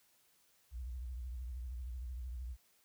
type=tone with vibrato; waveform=sine; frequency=61.74 Hz; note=B1; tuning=in tune; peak=-40 dBFS; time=0.71-2.57 s; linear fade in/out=50 ms; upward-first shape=triangle; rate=13 Hz; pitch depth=170 cents each way; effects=white hiss -71 dBFS RMS until 2.84 s